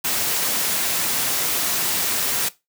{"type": "high-pass noise", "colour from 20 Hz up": "white", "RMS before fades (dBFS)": -22, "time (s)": [0.04, 2.49], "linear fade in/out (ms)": 10, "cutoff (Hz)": 100, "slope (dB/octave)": 12, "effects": ["noise-tail reverb RT60 0.2 s tail -17 dB re dry"]}